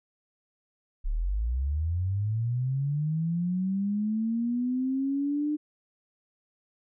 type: linear sweep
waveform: sine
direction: up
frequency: 32.36 to 302.8 Hz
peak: -25 dBFS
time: 1.04-5.57 s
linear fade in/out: 20 ms
effects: none